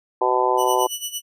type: harmonic tone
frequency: 126 Hz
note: B2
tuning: 35 cents sharp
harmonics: 3 / 4 / 5 / 6 / 7 / 8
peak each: -23 / -24 / -26 / -26 / -21 / -23 dBFS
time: 0.21-0.87 s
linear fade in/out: 5 ms
type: tone with tremolo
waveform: 15% pulse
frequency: 2960 Hz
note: F#7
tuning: in tune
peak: -17 dBFS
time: 0.57-1.22 s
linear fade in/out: 50 ms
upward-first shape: sine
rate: 8.8 Hz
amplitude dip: 80%
effects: none